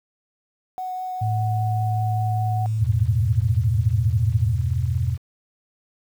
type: tone with vibrato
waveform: sine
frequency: 740 Hz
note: F#5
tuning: in tune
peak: -26 dBFS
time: 0.78-2.66 s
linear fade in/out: 0 ms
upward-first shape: triangle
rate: 5 Hz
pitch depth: 10 cents each way
type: tone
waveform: sine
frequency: 109.3 Hz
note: A2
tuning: 11 cents flat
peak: -20 dBFS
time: 1.21-4.55 s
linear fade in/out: 10 ms
type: chord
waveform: sine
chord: E minor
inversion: none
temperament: just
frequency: 82.41 / 98.89 / 123.61 Hz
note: E2 / G2 / B2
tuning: 0 / +16 / +2 cents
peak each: -24 / -25 / -23 dBFS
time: 2.78-5.18 s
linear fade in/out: 50 ms
effects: 8-bit